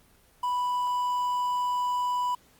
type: tone with quantisation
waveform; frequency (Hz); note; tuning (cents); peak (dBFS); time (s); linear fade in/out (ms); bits
triangle; 987.8; B5; 0; -23; 0.43-2.35; 5; 8
effects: pink hiss -60 dBFS RMS until 2.59 s + Opus 24 kbps